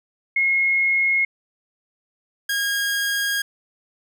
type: tone pair in turn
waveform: sine / sawtooth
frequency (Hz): 2160 / 1630.8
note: C#7 / G#6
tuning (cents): -45 / -32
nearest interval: perfect fourth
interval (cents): 487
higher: first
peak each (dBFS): -16 / -17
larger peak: first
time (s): 0.36-1.25 / 2.49-3.42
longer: second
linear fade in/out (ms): 5
effects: none